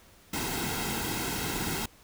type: noise with comb filter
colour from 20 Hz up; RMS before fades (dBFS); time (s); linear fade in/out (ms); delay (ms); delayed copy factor
pink; -32; 0.33-1.86; 5; 1.7; -0.65
effects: pink hiss -57 dBFS RMS until 2.03 s